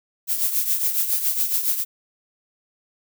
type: noise with tremolo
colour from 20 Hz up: violet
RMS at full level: -19 dBFS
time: 0.27-1.85 s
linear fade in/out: 50 ms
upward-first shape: triangle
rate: 7.2 Hz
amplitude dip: 70%
effects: none